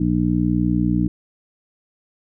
harmonic tone, 60.2 Hz, B1, 44 cents flat, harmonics 1 / 2 / 3 / 4 / 5, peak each -26 / -24 / -20 / -24 / -21 dBFS, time 0-1.08 s, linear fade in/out 5 ms, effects none

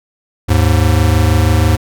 square tone pair together, 78.4 / 104.59 Hz, D#2 / G#2, +14 / +13 cents, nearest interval perfect fourth, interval 499 cents, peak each -12 dBFS, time 0.48-1.77 s, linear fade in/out 20 ms, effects none

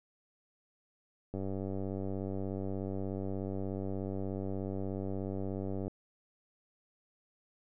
click train, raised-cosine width 2 ms, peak -25 dBFS, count 440, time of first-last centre 1.34-5.88 s, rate 96.7 Hz, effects none

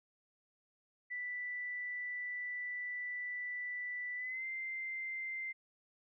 sine tone with pitch glide, 1975.5 to 2085 Hz, B6 to C7, 0 to -7 cents, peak -38 dBFS, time 1.1-5.53 s, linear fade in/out 20 ms, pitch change +93 cents, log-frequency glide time 4.16-4.45 s, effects none

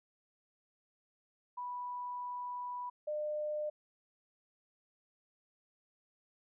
sine tone pair in turn, 984 / 602.5 Hz, B5 / D5, -7 / +44 cents, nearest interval minor sixth, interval 849 cents, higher first, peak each -38 / -34 dBFS, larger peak second, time 1.57-2.9 / 3.07-3.7 s, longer first, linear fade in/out 10 ms, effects none

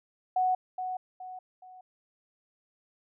sine tone with echo, 740 Hz, F#5, in tune, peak -23 dBFS, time 0.36-0.55 s, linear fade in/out 5 ms, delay 420 ms, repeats 3, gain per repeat -8 dB, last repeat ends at 1.81 s, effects none

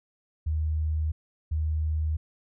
sine tone pair in turn, 77.78 / 77.78 Hz, D#2 / D#2, 0 / 0 cents, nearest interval unison, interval 0 cents, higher neither, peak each -24 dBFS, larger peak neither, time 0.46-1.12 / 1.51-2.17 s, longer neither, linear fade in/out 10 ms, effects none

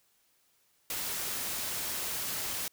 white noise, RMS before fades -35 dBFS, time 0.9-2.68 s, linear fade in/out 2 ms, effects white hiss -70 dBFS RMS until 2.72 s

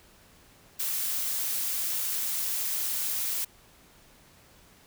blue noise, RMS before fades -30 dBFS, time 0.79-3.45 s, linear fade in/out 10 ms, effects pink hiss -57 dBFS RMS until 4.86 s

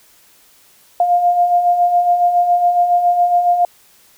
sine beating tone pair, 698.5 / 705.7 Hz, F5 / F5, 0 / +18 cents, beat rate 7.2 Hz, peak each -20 / -11 dBFS, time 1-3.65 s, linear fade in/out 2 ms, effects white hiss -50 dBFS RMS until 4.17 s

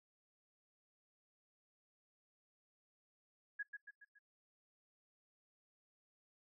sine tone with echo, 1669 Hz, G#6, 8 cents sharp, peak -38 dBFS, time 3.59-3.63 s, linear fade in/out 10 ms, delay 140 ms, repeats 4, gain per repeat -6 dB, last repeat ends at 4.19 s, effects noise-tail reverb RT60 0.1 s tail -18 dB re dry

